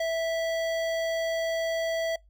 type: tone with notch filter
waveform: square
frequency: 657 Hz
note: E5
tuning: 6 cents flat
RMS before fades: -28 dBFS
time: 0-2.16 s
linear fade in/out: 5 ms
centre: 11000 Hz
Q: 0.51
effects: noise-tail reverb RT60 0.2 s tail -26 dB re dry + added 50 Hz sine -55 dBFS peak until 2.29 s